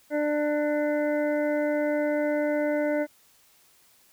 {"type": "harmonic tone with a mistuned harmonic", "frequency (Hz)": 297.3, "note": "D4", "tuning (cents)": 21, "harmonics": [1, 2, 3, 5, 6, 7], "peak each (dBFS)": [-27, -25, -39, -37, -45, -39], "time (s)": [0.1, 3.07], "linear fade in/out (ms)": 50, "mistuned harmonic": 7, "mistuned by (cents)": -28, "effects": ["white hiss -60 dBFS RMS until 4.12 s"]}